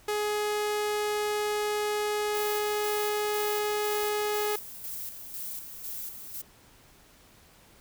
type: tone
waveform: sawtooth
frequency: 419.1 Hz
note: G#4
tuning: 16 cents sharp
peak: -23 dBFS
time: 0.08-4.56 s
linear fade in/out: 5 ms
type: noise with tremolo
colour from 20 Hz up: violet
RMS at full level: -37 dBFS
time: 2.34-6.42 s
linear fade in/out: 10 ms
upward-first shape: square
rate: 2 Hz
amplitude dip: 50%
effects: pink hiss -57 dBFS RMS until 7.8 s